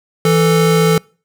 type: tone pair together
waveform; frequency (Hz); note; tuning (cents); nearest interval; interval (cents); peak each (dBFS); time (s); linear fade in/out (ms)
square; 164.93 / 440.3; E3 / A4; +1 / +1; octave + perfect fourth; 1700; -13; 0.25-0.98; 2
effects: noise-tail reverb RT60 0.4 s tail -26 dB re dry